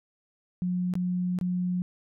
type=tone with dropouts; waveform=sine; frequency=180 Hz; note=F#3; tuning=47 cents flat; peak=-25 dBFS; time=0.62-1.82 s; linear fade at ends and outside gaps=0 ms; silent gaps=0.938-0.954 / 1.388-1.412 s; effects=none